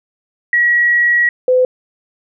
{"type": "tone pair in turn", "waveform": "sine", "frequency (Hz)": [1916, 507.5], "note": ["A#6", "B4"], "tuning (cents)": [47, 47], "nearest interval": "octave + major seventh", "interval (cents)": 2300, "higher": "first", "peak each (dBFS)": [-9, -8], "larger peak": "second", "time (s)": [[0.53, 1.29], [1.48, 1.65]], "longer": "first", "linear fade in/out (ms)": 2, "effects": []}